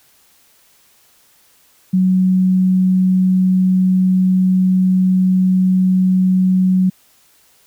sine tone, 185.7 Hz, F#3, 7 cents sharp, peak -10 dBFS, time 1.93-6.9 s, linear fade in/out 10 ms, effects white hiss -53 dBFS RMS until 7.66 s

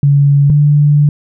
sine tone pair in turn, 141.9 / 146.73 Hz, C#3 / D3, +41 / -1 cents, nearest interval minor second, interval 58 cents, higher second, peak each -5 dBFS, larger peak neither, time 0.03-0.5 / 0.5-1.09 s, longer second, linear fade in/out 2 ms, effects none

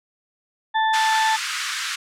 harmonic tone, 880 Hz, A5, in tune, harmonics 1 / 2 / 4, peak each -18 / -24 / -30 dBFS, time 0.74-1.37 s, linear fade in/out 20 ms
pink high-pass noise, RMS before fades -25 dBFS, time 0.93-1.96 s, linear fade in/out 10 ms, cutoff 1200 Hz, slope 48 dB/octave
effects low-pass 7000 Hz 12 dB/octave

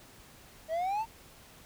triangle exponential sweep, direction up, 622.3 to 922 Hz, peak -27 dBFS, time 0.68-1.06 s, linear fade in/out 50 ms, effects pink hiss -55 dBFS RMS until 1.65 s

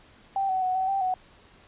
sine tone with pitch steps, 781 / 753 / 740 / 756 / 782 / 742 Hz, G5 / F#5 / F#5 / F#5 / G5 / F#5, -7 / +30 / 0 / +37 / -4 / +5 cents, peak -23 dBFS, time 0.36-1.14 s, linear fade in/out 2 ms, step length 130 ms, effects pink hiss -55 dBFS RMS until 1.67 s + resampled to 8000 Hz

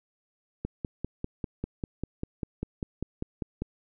click train, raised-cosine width 3 ms, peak -18 dBFS, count 16, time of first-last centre 0.65-3.62 s, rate 5.05 Hz, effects none

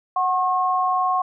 sine tone pair together, 740 / 1082.2 Hz, F#5 / C#6, 0 / -42 cents, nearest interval perfect fifth, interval 658 cents, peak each -21 / -20 dBFS, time 0.16-1.22 s, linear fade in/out 5 ms, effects none

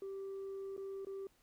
sine tone with dropouts, 390 Hz, G4, 9 cents flat, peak -39 dBFS, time 0.02-1.27 s, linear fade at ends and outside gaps 2 ms, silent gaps 0.766-0.777 / 1.049-1.069 s, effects tanh soft clip ceiling -40 dBFS + pink hiss -72 dBFS RMS until 1.42 s

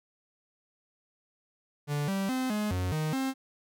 45% pulse tone with pitch steps, 145.9 / 194.6 / 258.1 / 210.7 / 91.3 / 155.1 / 265.5 Hz, D3 / G3 / C4 / G#3 / F#2 / D#3 / C4, -11 / -12 / -23 / +25 / -23 / -5 / +25 cents, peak -28 dBFS, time 1.87-3.34 s, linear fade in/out 50 ms, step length 210 ms, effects none

